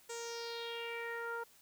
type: tone with low-pass filter sweep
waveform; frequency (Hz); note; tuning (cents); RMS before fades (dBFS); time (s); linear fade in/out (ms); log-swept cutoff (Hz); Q
sawtooth; 466.2; A#4; 0; -42; 0.09-1.44; 10; 7800 to 1200; 4.5
effects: white hiss -64 dBFS RMS until 1.61 s